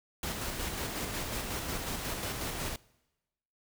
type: noise with tremolo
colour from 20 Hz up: pink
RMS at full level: -35 dBFS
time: 0.23-2.76 s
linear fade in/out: 2 ms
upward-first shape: square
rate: 5.5 Hz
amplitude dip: 30%
effects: noise-tail reverb RT60 1.0 s tail -23 dB re dry